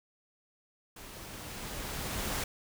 pink noise with level ramp, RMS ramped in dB -48 to -33 dBFS, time 0.96-2.44 s, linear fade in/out 5 ms, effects none

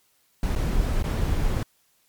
brown noise with dropouts, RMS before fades -23 dBFS, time 0.43-1.63 s, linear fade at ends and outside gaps 1 ms, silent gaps 0.552-0.561 / 1.025-1.04 s, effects white hiss -65 dBFS RMS until 2.08 s + MP3 96 kbps

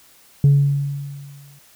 sine tone with exponential decay, 141.2 Hz, C#3, 32 cents sharp, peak -6 dBFS, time 0.44-1.59 s, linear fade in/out 2 ms, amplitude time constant 250 ms, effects tanh soft clip ceiling -7 dBFS + white hiss -51 dBFS RMS until 1.75 s

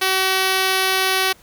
5% pulse tone, 379 Hz, F#4, 42 cents sharp, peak -5 dBFS, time 0.01-1.33 s, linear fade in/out 10 ms, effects pink hiss -50 dBFS RMS until 1.42 s

